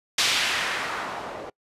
blue noise with low-pass filter sweep, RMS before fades -27 dBFS, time 0.18-1.5 s, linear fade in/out 5 ms, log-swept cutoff 4200 to 560 Hz, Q 1.1, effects noise-tail reverb RT60 0.1 s tail -26 dB re dry + resampled to 32000 Hz

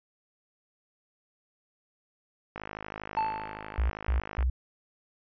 click train, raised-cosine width 0.5 ms, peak -22 dBFS, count 99, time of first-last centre 2.56-4.427 s, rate 52.5 Hz
triangle tone with exponential decay, 880 Hz, A5, in tune, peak -21 dBFS, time 3.17-3.86 s, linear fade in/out 2 ms, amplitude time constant 150 ms
sine tone bursts, 63.4 Hz, B1, 46 cents sharp, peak -23 dBFS, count 3, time 3.78-4.5 s, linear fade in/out 5 ms, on 120 ms, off 180 ms
effects resampled to 11025 Hz

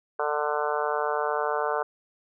harmonic tone, 148.9 Hz, D3, 24 cents sharp, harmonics 3 / 4 / 5 / 6 / 7 / 8 / 9 / 10, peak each -30 / -31 / -32 / -33 / -33 / -34 / -35 / -35 dBFS, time 0.19-1.83 s, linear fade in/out 5 ms, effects none

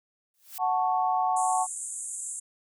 blue noise with exponential growth, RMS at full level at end -36 dBFS, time 0.34-0.58 s, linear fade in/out 1 ms, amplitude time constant 52 ms
sine chord, F# minor, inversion none, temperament equal, 740 / 880 / 1108.7 Hz, F#5 / A5 / C#6, 0 / 0 / 0 cents, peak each -25 / -28 / -30 dBFS, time 0.58-1.67 s, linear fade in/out 50 ms
pink band-pass noise, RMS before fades -36 dBFS, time 1.36-2.4 s, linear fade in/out 10 ms, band 7000 to 10000 Hz, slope 96 dB/octave
effects none

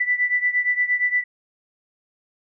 sine beating tone pair, 1975.5 / 1984.1 Hz, B6 / B6, 0 / +7 cents, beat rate 8.6 Hz, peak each -20 / -23 dBFS, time 0-1.24 s, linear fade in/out 10 ms, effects none

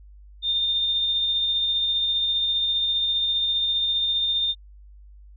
sine tone with tremolo, 3625 Hz, A#7, 49 cents flat, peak -19 dBFS, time 0.42-4.55 s, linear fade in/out 50 ms, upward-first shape triangle, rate 15 Hz, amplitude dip 30%, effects added 50 Hz sine -44 dBFS peak until 5.36 s

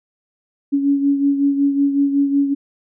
sine beating tone pair, 280 / 285.4 Hz, C#4 / D4, +18 / -49 cents, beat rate 5.4 Hz, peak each -14 / -22 dBFS, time 0.72-2.55 s, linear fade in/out 20 ms, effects none

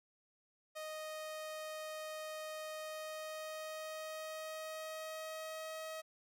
sawtooth tone with pitch glide, 622.3 to 634.6 Hz, D#5 to D#5, 0 to +34 cents, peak -39 dBFS, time 0.75-6.02 s, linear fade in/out 20 ms, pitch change +34 cents, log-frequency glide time 2.78-5.81 s, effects none

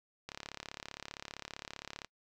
click train, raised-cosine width 0.2 ms, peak -24 dBFS, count 63, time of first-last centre 0.29-2.046 s, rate 35.3 Hz, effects noise-tail reverb RT60 0.1 s tail -26 dB re dry

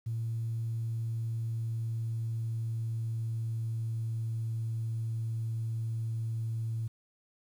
sine tone with pitch glide, 114.1 to 113.12 Hz, A#2 to A2, -37 to +48 cents, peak -30 dBFS, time 0.06-6.88 s, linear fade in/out 10 ms, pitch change -15 cents, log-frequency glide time 0.58-4.24 s, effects tanh soft clip ceiling -26 dBFS + 10-bit

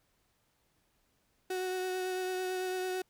35% pulse tone with vibrato, 370 Hz, F#4, in tune, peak -31 dBFS, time 1.5-3.02 s, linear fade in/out 5 ms, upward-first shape triangle, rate 9 Hz, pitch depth 18 cents each way, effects pink hiss -74 dBFS RMS until 3.09 s

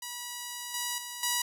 5% pulse tone with level steps, 970 Hz, B5, 31 cents flat, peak -25 / -19 / -26 / -15 dBFS, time 0.02-1.42 s, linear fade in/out 5 ms, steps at 0.74 / 0.98 / 1.23 s, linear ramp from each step 2 ms, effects none

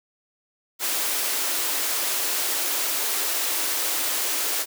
white high-pass noise, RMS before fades -25 dBFS, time 0.79-4.66 s, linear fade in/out 50 ms, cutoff 280 Hz, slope 48 dB/octave, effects none

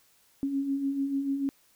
sine beating tone pair, 270 / 276.8 Hz, C#4 / C#4, -45 / -2 cents, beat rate 6.8 Hz, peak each -36 / -27 dBFS, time 0.43-1.49 s, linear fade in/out 0 ms, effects white hiss -64 dBFS RMS until 1.75 s

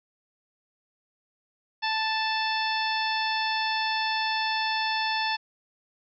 harmonic tone, 880 Hz, A5, in tune, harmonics 1 / 2 / 3 / 4 / 5 / 6, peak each -28 / -31 / -33 / -34 / -35 / -36 dBFS, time 1.82-5.37 s, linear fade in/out 20 ms, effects none

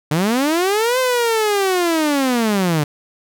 sawtooth linear two-way sweep, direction up then down, 142.8 to 520 to 142.8 Hz, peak -11 dBFS, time 0.11-2.84 s, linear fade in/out 5 ms, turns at 0.99 s, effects none

